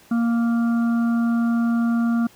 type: harmonic tone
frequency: 233.1 Hz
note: A#3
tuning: in tune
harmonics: 1 / 3 / 5 / 6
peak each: -17 / -35 / -36 / -35 dBFS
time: 0.11-2.27 s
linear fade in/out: 5 ms
effects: pink hiss -51 dBFS RMS until 2.35 s + high-pass 100 Hz 12 dB/octave